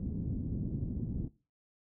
white low-pass noise, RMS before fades -36 dBFS, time 0-1.28 s, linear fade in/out 2 ms, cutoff 240 Hz, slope 24 dB/octave, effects noise-tail reverb RT60 0.3 s tail -17 dB re dry

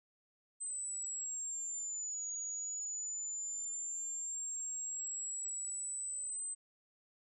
sine linear two-way sweep, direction down then up, 8170 to 6730 to 8170 Hz, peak -38 dBFS, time 0.6-6.55 s, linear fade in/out 20 ms, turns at 2.33 s, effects none

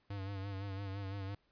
square tone with vibrato, 98.3 Hz, G2, 5 cents sharp, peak -40 dBFS, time 0.1-1.35 s, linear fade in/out 5 ms, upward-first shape sine, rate 5.9 Hz, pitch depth 50 cents each way, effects pink hiss -75 dBFS RMS until 1.51 s + resampled to 11025 Hz

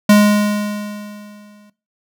square tone with exponential decay, 207.7 Hz, G#3, in tune, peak -6 dBFS, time 0.09-1.7 s, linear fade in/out 5 ms, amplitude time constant 350 ms, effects noise-tail reverb RT60 0.3 s tail -18 dB re dry

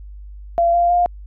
sine tone with pitch steps, 683 / 693.7 / 704.6 Hz, F5 / F5 / F5, -39 / -12 / +15 cents, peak -12 dBFS, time 0.58-1.06 s, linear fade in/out 0 ms, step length 160 ms, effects added 50 Hz sine -33 dBFS peak until 1.26 s

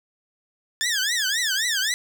15% pulse tone with vibrato, 1727 Hz, A6, 33 cents flat, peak -15 dBFS, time 0.81-1.94 s, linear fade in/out 0 ms, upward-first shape triangle, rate 3.8 Hz, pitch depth 270 cents each way, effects none

